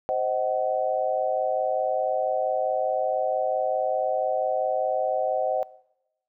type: chord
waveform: sine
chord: C diminished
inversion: none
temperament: just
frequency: 523.3 / 627.9 / 753.5 Hz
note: C5 / Eb5 / Gb5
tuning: 0 / +16 / +31 cents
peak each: -27 dBFS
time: 0.09-5.63 s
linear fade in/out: 0 ms
effects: noise-tail reverb RT60 0.9 s tail -22 dB re dry